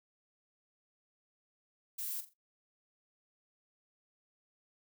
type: noise with echo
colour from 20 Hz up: violet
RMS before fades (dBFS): -39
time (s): 1.98-2.21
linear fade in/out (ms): 10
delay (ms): 43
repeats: 3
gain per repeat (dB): -11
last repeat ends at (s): 2.339
effects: noise-tail reverb RT60 0.2 s tail -25 dB re dry